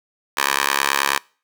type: tone with high-pass filter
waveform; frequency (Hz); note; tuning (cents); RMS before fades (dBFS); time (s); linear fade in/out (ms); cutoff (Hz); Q
10% pulse; 69.5; C#2; +5; -20; 0.37-1.18; 5; 1200; 1.1
effects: noise-tail reverb RT60 0.4 s tail -25 dB re dry